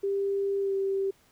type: tone with pitch glide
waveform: sine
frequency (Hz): 396.1 to 389.7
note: G4 to G4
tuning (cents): +18 to -10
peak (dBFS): -25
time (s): 0.03-1.11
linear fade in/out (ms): 10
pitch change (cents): -28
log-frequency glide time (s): 0.6-0.74
effects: pink hiss -63 dBFS RMS until 1.31 s